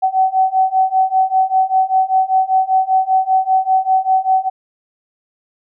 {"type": "beating tone pair", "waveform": "sine", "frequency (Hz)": [755, 760.1], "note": ["F#5", "F#5"], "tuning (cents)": [35, 46], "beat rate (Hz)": 5.1, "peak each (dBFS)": [-15, -14], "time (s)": [0.02, 4.5], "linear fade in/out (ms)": 20, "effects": []}